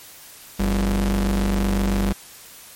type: ring-modulated tone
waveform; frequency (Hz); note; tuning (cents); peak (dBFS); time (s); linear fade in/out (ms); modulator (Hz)
45% pulse; 73.42; D2; 0; -15; 0.59-2.13; 10; 123
effects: white hiss -43 dBFS RMS until 2.75 s + MP3 64 kbps